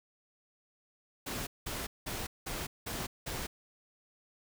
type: noise bursts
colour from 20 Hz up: pink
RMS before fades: -38 dBFS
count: 6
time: 1.26-3.47 s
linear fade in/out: 10 ms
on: 210 ms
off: 190 ms
effects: none